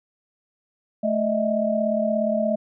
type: tone cluster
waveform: sine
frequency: 218.5 / 612 / 649 Hz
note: A3 / D#5 / E5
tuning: -12 / -29 / -27 cents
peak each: -24 dBFS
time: 1.03-2.56 s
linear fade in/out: 10 ms
effects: none